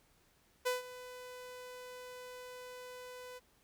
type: tone with ADSR envelope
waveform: sawtooth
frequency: 500 Hz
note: B4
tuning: 21 cents sharp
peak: -26 dBFS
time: 0.65-3.4 s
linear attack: 19 ms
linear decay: 150 ms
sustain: -17 dB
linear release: 28 ms
effects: pink hiss -70 dBFS RMS until 3.63 s